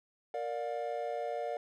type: chord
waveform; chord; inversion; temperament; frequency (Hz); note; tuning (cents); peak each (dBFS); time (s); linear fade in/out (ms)
triangle; Bb major; none; equal with one note detuned; 466.2 / 587.3 / 713.5; Bb4 / D5 / F5; 0 / 0 / +37; -37 / -36 / -36; 0.34-1.57; 2
effects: none